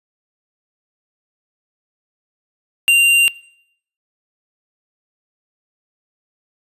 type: tone with tanh clipping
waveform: sine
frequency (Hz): 2779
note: F7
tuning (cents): -9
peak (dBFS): -10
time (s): 2.88-3.28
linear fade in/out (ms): 0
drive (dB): 12
effects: noise-tail reverb RT60 0.7 s tail -24 dB re dry + resampled to 32000 Hz